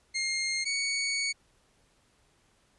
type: tone pair in turn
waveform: 20% pulse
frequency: 2126 / 2234 Hz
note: C7 / C#7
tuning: +27 / +13 cents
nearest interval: minor second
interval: 86 cents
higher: second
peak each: -23 dBFS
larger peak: neither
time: 0.14-0.65 / 0.65-1.33 s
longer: second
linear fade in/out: 20 ms
effects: pink hiss -67 dBFS RMS until 2.78 s + resampled to 24000 Hz